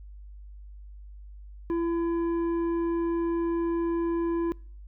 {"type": "tone with tanh clipping", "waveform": "sine", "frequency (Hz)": 336.9, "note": "E4", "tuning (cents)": 38, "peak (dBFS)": -26, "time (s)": [1.7, 4.52], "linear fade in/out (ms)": 0, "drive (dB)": 8, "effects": ["noise-tail reverb RT60 0.5 s tail -26 dB re dry", "added 50 Hz sine -42 dBFS peak until 4.87 s"]}